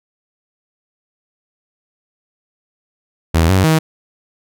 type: tone with pitch steps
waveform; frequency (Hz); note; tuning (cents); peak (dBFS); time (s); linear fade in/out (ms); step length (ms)
sawtooth; 82 / 94.5 / 158.8; E2 / F#2 / D#3; -9 / +37 / +36; -6; 3.34-3.79; 10; 150
effects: none